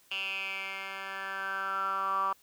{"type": "tone with band-pass filter sweep", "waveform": "10% pulse", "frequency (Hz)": 193.7, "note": "G3", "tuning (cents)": -20, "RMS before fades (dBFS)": -34, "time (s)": [0.11, 2.33], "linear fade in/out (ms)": 5, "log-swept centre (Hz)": [2800, 1100], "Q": 8.3, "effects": ["white hiss -63 dBFS RMS until 2.42 s"]}